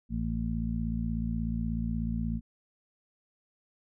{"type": "harmonic tone", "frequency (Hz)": 56.5, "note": "A1", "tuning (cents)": 47, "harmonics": [1, 2, 3, 4], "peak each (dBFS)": [-33, -37, -35, -33], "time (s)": [0.09, 2.41], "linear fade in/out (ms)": 50, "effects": []}